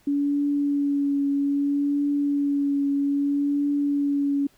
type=tone with vibrato; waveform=sine; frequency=284 Hz; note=C#4; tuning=42 cents sharp; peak=-20 dBFS; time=0.07-4.47 s; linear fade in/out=5 ms; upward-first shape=triangle; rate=0.62 Hz; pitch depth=21 cents each way; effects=pink hiss -60 dBFS RMS until 4.57 s